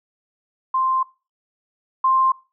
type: tone pair in turn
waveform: sine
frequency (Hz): 1046.5 / 1051.3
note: C6 / C6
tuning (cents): 0 / +8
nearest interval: unison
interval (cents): 8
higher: second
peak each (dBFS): -17 / -14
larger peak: second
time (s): 0.74-1.03 / 2.04-2.32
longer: first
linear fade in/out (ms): 5
effects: noise-tail reverb RT60 0.3 s tail -20 dB re dry